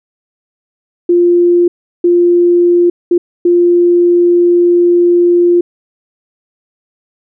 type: tone bursts at uneven times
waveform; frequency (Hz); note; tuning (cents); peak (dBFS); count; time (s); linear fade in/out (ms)
sine; 349.2; F4; 0; -5; 4; 1.09-1.68 / 2.04-2.9 / 3.11-3.18 / 3.45-5.61; 5
effects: none